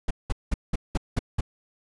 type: noise bursts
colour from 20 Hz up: brown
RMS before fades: -23 dBFS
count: 7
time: 0.08-1.409 s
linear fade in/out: 5 ms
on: 27 ms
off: 190 ms
effects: resampled to 24000 Hz